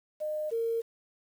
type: tone pair in turn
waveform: sine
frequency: 611 / 458.9 Hz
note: D#5 / A#4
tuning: -32 / -27 cents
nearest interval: perfect fourth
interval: 495 cents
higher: first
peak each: -30 / -27 dBFS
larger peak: second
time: 0.2-0.51 / 0.51-0.82 s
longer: neither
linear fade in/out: 20 ms
effects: 9-bit